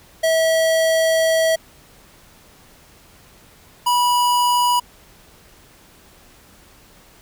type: tone pair in turn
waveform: square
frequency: 648 / 976.7 Hz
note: E5 / B5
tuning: -30 / -20 cents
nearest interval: perfect fifth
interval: 710 cents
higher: second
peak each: -15 dBFS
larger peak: neither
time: 0.23-1.56 / 3.86-4.8 s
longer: first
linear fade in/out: 10 ms
effects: pink hiss -49 dBFS RMS until 7.21 s